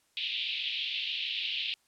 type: band-pass noise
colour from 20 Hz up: pink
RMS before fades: -34 dBFS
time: 0.17-1.74 s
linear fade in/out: 0 ms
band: 2600 to 3800 Hz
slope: 48 dB/octave
effects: white hiss -70 dBFS RMS until 1.87 s + low-pass 10000 Hz 12 dB/octave